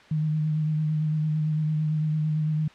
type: tone with vibrato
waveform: sine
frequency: 154.3 Hz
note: D#3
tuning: 14 cents flat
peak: -22 dBFS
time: 0.11-2.68 s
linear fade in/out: 5 ms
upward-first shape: sine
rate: 8.9 Hz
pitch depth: 24 cents each way
effects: white hiss -51 dBFS RMS until 2.74 s + low-pass 3000 Hz 12 dB/octave